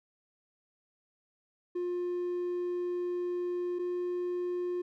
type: tone pair in turn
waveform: triangle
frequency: 354.5 / 355.8 Hz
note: F4 / F4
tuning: +26 / +32 cents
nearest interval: unison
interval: 6 cents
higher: second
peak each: -28 dBFS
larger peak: neither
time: 1.75-3.79 / 3.79-4.82 s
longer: first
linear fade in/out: 10 ms
effects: tanh soft clip ceiling -24 dBFS